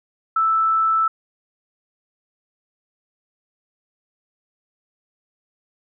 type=tone; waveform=sine; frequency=1318.5 Hz; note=E6; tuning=in tune; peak=-15 dBFS; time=0.36-1.08 s; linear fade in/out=5 ms; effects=none